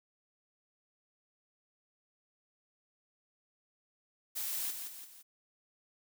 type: noise with echo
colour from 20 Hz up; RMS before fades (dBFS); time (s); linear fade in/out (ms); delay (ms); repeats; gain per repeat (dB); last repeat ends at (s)
blue; -37; 4.35-4.72; 20; 170; 3; -6; 5.23
effects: none